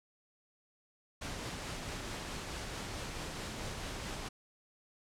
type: noise with tremolo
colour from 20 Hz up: pink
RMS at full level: -40 dBFS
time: 1.21-4.29 s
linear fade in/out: 10 ms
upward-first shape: triangle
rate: 4.6 Hz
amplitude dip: 25%
effects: low-pass 8000 Hz 12 dB/octave